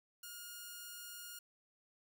5% pulse tone, 1427 Hz, F6, 37 cents sharp, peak -36 dBFS, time 0.23-1.39 s, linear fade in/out 5 ms, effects none

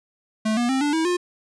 square tone with pitch steps, 217.6 / 240.1 / 264.8 / 292.1 / 322.3 / 355.5 Hz, A3 / B3 / C4 / D4 / E4 / F4, -19 / -49 / +21 / -9 / -39 / +31 cents, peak -20 dBFS, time 0.45-1.17 s, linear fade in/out 10 ms, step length 120 ms, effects resampled to 22050 Hz

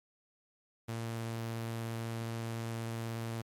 sawtooth tone, 114.6 Hz, A#2, 29 cents flat, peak -32 dBFS, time 0.88-3.42 s, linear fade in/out 10 ms, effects MP3 64 kbps

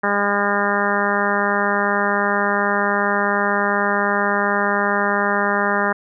harmonic tone, 202.7 Hz, G#3, 42 cents flat, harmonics 1 / 2 / 3 / 4 / 5 / 6 / 7 / 8 / 9, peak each -25 / -25 / -25 / -25 / -25 / -25 / -25 / -25 / -25 dBFS, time 0.03-5.93 s, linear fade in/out 10 ms, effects none

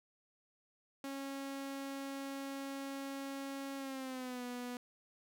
sawtooth tone with pitch glide, 274.3 to 245.8 Hz, C#4 to B3, -18 to -8 cents, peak -37 dBFS, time 1.04-4.77 s, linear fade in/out 2 ms, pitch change -190 cents, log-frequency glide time 3.77-4.44 s, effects none

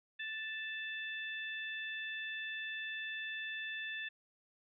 harmonic tone, 880 Hz, A5, in tune, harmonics 2 / 3 / 4, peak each -41 / -45 / -47 dBFS, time 0.19-4.09 s, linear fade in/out 10 ms, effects none

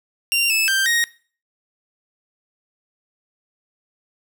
sawtooth tone with pitch steps, 2771 / 2613 / 1572 / 1872 Hz, F7 / E7 / G6 / A#6, -14 / -16 / +4 / +7 cents, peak -13 dBFS, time 0.32-1.04 s, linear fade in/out 0 ms, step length 180 ms, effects noise-tail reverb RT60 0.4 s tail -20 dB re dry

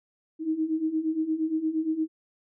sine beating tone pair, 311.1 / 319.7 Hz, D#4 / D#4, 0 / +47 cents, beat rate 8.6 Hz, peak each -30 / -26 dBFS, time 0.39-2.08 s, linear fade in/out 50 ms, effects none

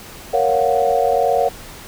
sine chord, Gb major seventh, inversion first, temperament equal, 466.2 / 554.4 / 698.5 / 740 Hz, Bb4 / Db5 / F5 / Gb5, 0 / 0 / 0 / 0 cents, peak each -19 dBFS, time 0.33-1.49 s, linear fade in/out 10 ms, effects pink hiss -37 dBFS RMS until 1.87 s

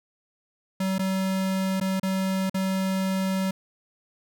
square tone with dropouts, 190.3 Hz, F#3, 49 cents sharp, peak -24 dBFS, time 0.8-3.51 s, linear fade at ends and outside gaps 5 ms, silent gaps 0.983-0.992 / 1.801-1.811 / 1.998-2.03 / 2.497-2.543 s, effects none

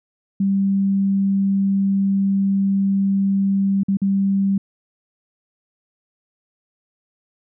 sine tone with dropouts, 196 Hz, G3, in tune, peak -15 dBFS, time 0.4-4.58 s, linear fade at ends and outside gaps 5 ms, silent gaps 3.834-3.883 / 3.971-4.017 s, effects none

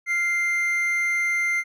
triangle tone pair together, 1396.9 / 2093 Hz, F6 / C7, 0 / 0 cents, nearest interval perfect fifth, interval 700 cents, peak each -31 / -19 dBFS, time 0.06-1.64 s, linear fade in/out 50 ms, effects none

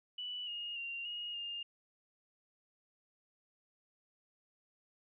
sine tone with pitch steps, 2963 / 2856 / 2771 / 2872 / 2816 Hz, F#7 / F7 / F7 / F7 / F7, +2 / +38 / -14 / +48 / +14 cents, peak -39 dBFS, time 0.18-1.63 s, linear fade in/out 5 ms, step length 290 ms, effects none

